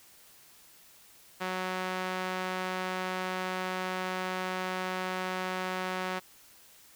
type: tone with band-pass filter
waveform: sawtooth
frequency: 185 Hz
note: F#3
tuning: in tune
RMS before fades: -34 dBFS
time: 1.4-6.2 s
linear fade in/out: 20 ms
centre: 1500 Hz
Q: 0.65
effects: white hiss -57 dBFS RMS until 6.95 s